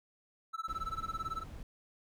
triangle tone with tremolo, 1318.5 Hz, E6, in tune, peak -31 dBFS, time 0.53-1.44 s, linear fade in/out 20 ms, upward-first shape sine, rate 18 Hz, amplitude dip 100%
brown noise, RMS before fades -46 dBFS, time 0.68-1.63 s, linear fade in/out 2 ms
effects none

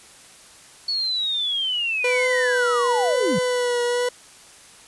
sine linear sweep, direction down, 4435 to 146.5 Hz, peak -21 dBFS, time 0.88-3.39 s, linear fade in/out 5 ms
40% pulse tone with vibrato, 493.9 Hz, B4, in tune, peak -19 dBFS, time 2.04-4.09 s, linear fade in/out 5 ms, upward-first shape triangle, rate 0.98 Hz, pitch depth 46 cents each way
effects white hiss -47 dBFS RMS until 4.87 s + resampled to 24000 Hz

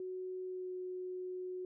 sine tone with pitch glide, 370 to 366.6 Hz, F#4 to F#4, 0 to -16 cents, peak -39 dBFS, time 0-1.65 s, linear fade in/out 2 ms, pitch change -16 cents, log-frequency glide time 0.45-0.73 s, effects none

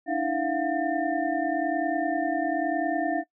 sine tone cluster, 292.4 / 322.4 / 682 / 723 / 1797 Hz, D4 / E4 / F5 / F#5 / A6, -7 / -38 / -41 / -40 / +36 cents, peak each -29 / -30 / -29 / -31 / -35 dBFS, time 0.06-3.24 s, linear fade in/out 50 ms, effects noise-tail reverb RT60 0.1 s tail -19 dB re dry

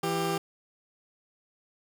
20% pulse tone pair together, 166.7 / 396.5 Hz, E3 / G4, +20 / +20 cents, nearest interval octave + minor third, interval 1500 cents, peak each -26 / -24 dBFS, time 0.03-0.38 s, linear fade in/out 5 ms, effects none

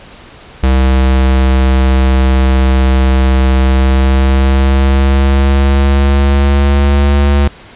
square tone with pitch glide, 65.41 to 70.92 Hz, C2 to C#2, 0 to +40 cents, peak -7 dBFS, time 0.63-7.48 s, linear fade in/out 5 ms, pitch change +140 cents, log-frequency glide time 3.59-7.18 s, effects pink hiss -36 dBFS RMS until 7.75 s + resampled to 8000 Hz

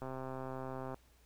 click train, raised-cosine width 1 ms, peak -29 dBFS, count 122, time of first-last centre 0.02-0.944 s, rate 131 Hz, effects added 60 Hz sine -64 dBFS peak until 1.25 s + pink hiss -69 dBFS RMS until 1.25 s

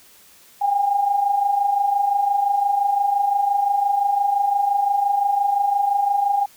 sine tone pair together, 784 / 809.8 Hz, G5 / G#5, 0 / -44 cents, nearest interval minor second, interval 56 cents, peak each -24 / -17 dBFS, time 0.61-6.46 s, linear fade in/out 10 ms, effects white hiss -50 dBFS RMS until 6.56 s

